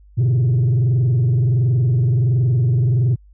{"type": "tone with frequency modulation", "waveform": "sine", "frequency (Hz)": 123.47, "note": "B2", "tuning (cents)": 0, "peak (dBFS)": -10, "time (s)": [0.17, 3.16], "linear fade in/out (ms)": 20, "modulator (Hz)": 21.4, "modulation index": 0.71, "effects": ["tanh soft clip ceiling -12 dBFS", "added 50 Hz sine -44 dBFS peak until 3.33 s"]}